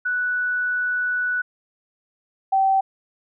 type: tone pair in turn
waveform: sine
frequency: 1480 / 772.8 Hz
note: F#6 / G5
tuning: 0 / -25 cents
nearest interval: major seventh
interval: 1125 cents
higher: first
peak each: -20 / -15 dBFS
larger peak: second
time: 0.05-1.42 / 2.52-2.81 s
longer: first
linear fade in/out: 10 ms
effects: none